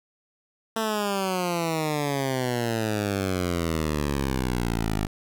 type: exponential sweep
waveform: 10% pulse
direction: down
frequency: 225.6 to 51 Hz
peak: -16 dBFS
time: 0.76-5.07 s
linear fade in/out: 5 ms
effects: none